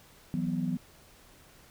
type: chord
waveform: sine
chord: E suspended second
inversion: none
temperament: equal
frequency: 164.81 / 185 / 246.9 Hz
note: E3 / F#3 / B3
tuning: 0 / 0 / 0 cents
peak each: -32 dBFS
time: 0.34-0.77 s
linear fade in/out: 0 ms
effects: tanh soft clip ceiling -19 dBFS + pink hiss -57 dBFS RMS until 1.7 s